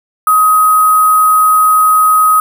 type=tone with sample-and-hold; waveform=sine; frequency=1262 Hz; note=D#6; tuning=24 cents sharp; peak=-5 dBFS; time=0.27-2.4 s; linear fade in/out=2 ms; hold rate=11025 Hz; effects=none